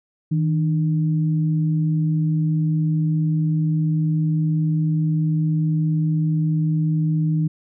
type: tone pair together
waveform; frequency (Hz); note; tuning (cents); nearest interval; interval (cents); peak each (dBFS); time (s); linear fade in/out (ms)
sine; 158.5 / 299.2; D#3 / D4; +32 / +32; major seventh; 1100; -17 / -28; 0.31-7.48; 10
effects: none